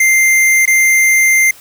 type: tone with dropouts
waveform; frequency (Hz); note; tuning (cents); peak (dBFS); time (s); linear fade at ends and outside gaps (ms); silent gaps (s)
square; 2093; C7; 0; -8; 0-1.51; 5; 0.656-0.675
effects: white hiss -40 dBFS RMS until 1.6 s